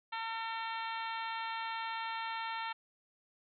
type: harmonic tone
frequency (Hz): 452.3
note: A4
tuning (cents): +48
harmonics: 2 / 3 / 4 / 5 / 6 / 7 / 8 / 9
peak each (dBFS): -39 / -43 / -45 / -47 / -49 / -50 / -51 / -52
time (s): 0.12-2.73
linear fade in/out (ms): 10
effects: none